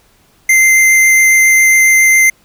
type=tone with vibrato; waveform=square; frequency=2082 Hz; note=C7; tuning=9 cents flat; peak=-6 dBFS; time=0.49-2.3 s; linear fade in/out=5 ms; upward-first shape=triangle; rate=7.3 Hz; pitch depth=8 cents each way; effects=pink hiss -51 dBFS RMS until 2.44 s